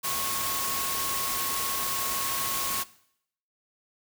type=tone in noise; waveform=sine; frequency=1094 Hz; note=C#6; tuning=23 cents flat; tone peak=-35 dBFS; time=0.03-2.84 s; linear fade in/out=20 ms; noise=white; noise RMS=-30 dBFS; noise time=0.03-2.84 s; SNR=-8 dB; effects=noise-tail reverb RT60 0.7 s tail -19 dB re dry